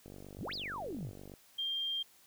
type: click train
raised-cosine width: 2 ms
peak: -36 dBFS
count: 63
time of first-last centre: 0.06-1.338 s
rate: 48.5 Hz
type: exponential two-way sweep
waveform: sine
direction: up then down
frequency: 46.11 to 5200 to 83.6 Hz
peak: -38 dBFS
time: 0.37-1.12 s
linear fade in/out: 50 ms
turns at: 0.54 s
type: tone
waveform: sine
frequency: 3191 Hz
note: G7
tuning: 30 cents sharp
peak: -33 dBFS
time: 1.58-2.03 s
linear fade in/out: 10 ms
effects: white hiss -63 dBFS RMS until 2.26 s